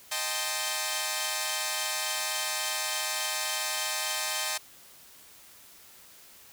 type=chord; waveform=5% pulse; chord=A half-diminished seventh; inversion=second; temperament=equal; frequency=622.3 / 784 / 880 / 1046.5 Hz; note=Eb5 / G5 / A5 / C6; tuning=0 / 0 / 0 / 0 cents; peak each=-23 dBFS; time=0.11-4.58 s; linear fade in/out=10 ms; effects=white hiss -53 dBFS RMS until 6.52 s